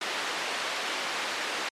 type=band-pass noise; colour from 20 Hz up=white; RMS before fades=-32 dBFS; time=0.01-1.69 s; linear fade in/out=5 ms; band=380 to 3000 Hz; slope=12 dB/octave; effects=low-pass 11000 Hz 12 dB/octave + MP3 64 kbps